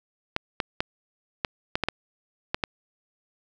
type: clicks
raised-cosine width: 0.3 ms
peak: -8 dBFS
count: 9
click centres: 0.364 / 0.602 / 0.805 / 1.448 / 1.755 / 1.837 / 1.886 / 2.545 / 2.638 s
effects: none